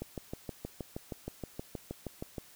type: click train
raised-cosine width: 2 ms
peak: -24 dBFS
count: 16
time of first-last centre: 0.02-2.382 s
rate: 6.35 Hz
effects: white hiss -57 dBFS RMS until 2.55 s